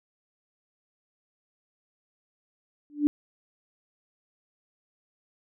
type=tone with exponential growth; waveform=sine; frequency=293.7 Hz; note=D4; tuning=in tune; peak=-14 dBFS; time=2.9-3.07 s; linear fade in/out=0 ms; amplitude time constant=36 ms; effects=none